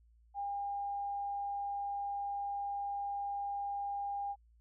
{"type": "tone", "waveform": "sine", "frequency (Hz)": 805, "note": "G5", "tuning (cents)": 46, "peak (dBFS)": -35, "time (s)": [0.34, 4.36], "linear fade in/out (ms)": 50, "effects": ["added 57 Hz sine -62 dBFS peak until 4.6 s"]}